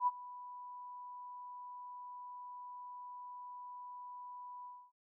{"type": "tone with ADSR envelope", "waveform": "sine", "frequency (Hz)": 987.8, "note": "B5", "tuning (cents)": 0, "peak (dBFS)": -26, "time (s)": [0, 4.92], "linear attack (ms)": 70, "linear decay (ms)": 33, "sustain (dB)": -20, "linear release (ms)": 270, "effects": []}